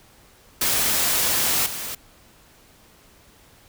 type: noise with level steps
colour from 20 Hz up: white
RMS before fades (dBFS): -21 / -31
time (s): 0.61-1.95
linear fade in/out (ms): 5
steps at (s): 1.66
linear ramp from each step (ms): 2
effects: pink hiss -53 dBFS RMS until 3.68 s